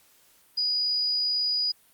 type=tone; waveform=sine; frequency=4919 Hz; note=D#8; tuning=21 cents flat; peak=-23 dBFS; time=0.57-1.72 s; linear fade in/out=10 ms; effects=white hiss -60 dBFS RMS until 1.93 s + Opus 48 kbps